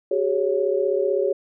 sine chord, F# suspended second, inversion none, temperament equal with one note detuned, 379.5 / 415.3 / 554.4 Hz, F#4 / G#4 / C#5, +44 / 0 / 0 cents, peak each -23 dBFS, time 0.11-1.33 s, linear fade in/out 5 ms, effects none

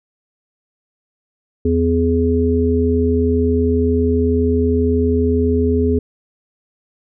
harmonic tone, 83.8 Hz, E2, 29 cents sharp, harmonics 1 / 3 / 5, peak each -17 / -17 / -17 dBFS, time 1.65-5.99 s, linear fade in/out 5 ms, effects none

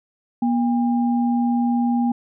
sine tone pair together, 240.2 / 804.2 Hz, B3 / G5, -48 / +44 cents, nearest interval octave + major sixth, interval 2092 cents, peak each -17 / -26 dBFS, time 0.42-2.12 s, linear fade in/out 5 ms, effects none

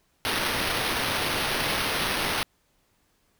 violet noise with sample-and-hold, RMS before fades -27 dBFS, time 0.25-2.43 s, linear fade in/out 0 ms, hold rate 7350 Hz, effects pink hiss -68 dBFS RMS until 3.39 s

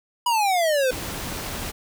square exponential sweep, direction down, 987.8 to 497.6 Hz, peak -19 dBFS, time 0.26-0.91 s, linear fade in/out 5 ms
pink noise, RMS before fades -31 dBFS, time 0.9-1.72 s, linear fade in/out 20 ms
effects none

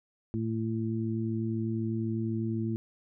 harmonic tone, 112 Hz, A2, 31 cents sharp, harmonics 1 / 2 / 3, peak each -32 / -32 / -35 dBFS, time 0.34-2.76 s, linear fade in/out 0 ms, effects none

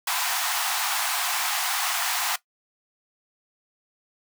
pink high-pass noise, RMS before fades -26 dBFS, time 0.07-2.36 s, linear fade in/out 5 ms, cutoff 700 Hz, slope 96 dB/octave, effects noise-tail reverb RT60 0.1 s tail -17 dB re dry

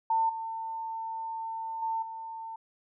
sine tone with level steps, 899 Hz, A5, 37 cents sharp, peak -23 / -33 / -28 / -37 dBFS, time 0.1-2.56 s, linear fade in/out 5 ms, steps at 0.29 / 1.82 / 2.02 s, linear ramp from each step 5 ms, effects none

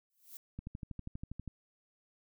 violet noise with exponential growth, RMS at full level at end -45 dBFS, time 0.1-0.37 s, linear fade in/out 1 ms, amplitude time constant 57 ms
click train, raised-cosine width 5 ms, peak -29 dBFS, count 12, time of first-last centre 0.59-1.477 s, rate 12.4 Hz
effects none

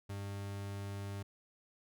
40% pulse tone, 100 Hz, G2, 35 cents sharp, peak -39 dBFS, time 0.09-1.23 s, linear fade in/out 10 ms, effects none

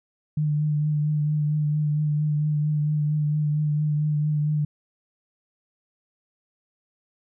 sine tone with vibrato, 150.3 Hz, D3, 40 cents sharp, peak -20 dBFS, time 0.37-4.65 s, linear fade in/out 5 ms, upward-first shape triangle, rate 4.4 Hz, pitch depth 27 cents each way, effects none

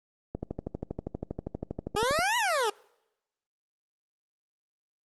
click train, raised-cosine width 2 ms, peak -19 dBFS, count 24, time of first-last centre 0.35-2.19 s, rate 12.5 Hz
20% pulse exponential two-way sweep, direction up then down, 397.5 to 1000 to 397.5 Hz, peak -20 dBFS, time 1.96-2.7 s, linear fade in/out 5 ms, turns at 2.37 s
effects noise-tail reverb RT60 0.9 s tail -25 dB re dry + Opus 32 kbps

